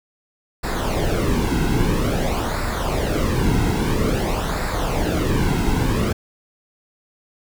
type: noise with flanger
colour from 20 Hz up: brown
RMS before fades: -20 dBFS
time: 0.63-6.13 s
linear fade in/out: 10 ms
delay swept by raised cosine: 0.32 to 1.72 ms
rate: 0.5 Hz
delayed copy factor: -0.65
effects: none